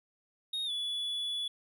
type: tone with pitch glide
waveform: triangle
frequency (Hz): 3729 to 3420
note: A#7 to A7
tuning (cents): 0 to -50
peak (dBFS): -31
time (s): 0.53-1.48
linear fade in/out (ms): 5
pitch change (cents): -150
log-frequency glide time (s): 0.65-0.71
effects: none